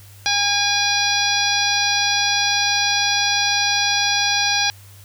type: harmonic tone with a mistuned harmonic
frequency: 814 Hz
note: G#5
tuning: 35 cents flat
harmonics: 1 / 2 / 3 / 4 / 5 / 6 / 7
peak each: -24 / -24 / -24 / -24 / -24 / -24 / -24 dBFS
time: 0.26-4.7 s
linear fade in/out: 0 ms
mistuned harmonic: 4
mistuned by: +62 cents
effects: added 99 Hz sine -42 dBFS peak until 5.04 s + white hiss -48 dBFS RMS until 5.04 s